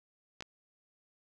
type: clicks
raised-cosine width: 0.2 ms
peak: -25 dBFS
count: 2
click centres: 0.407 / 0.424 s
effects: none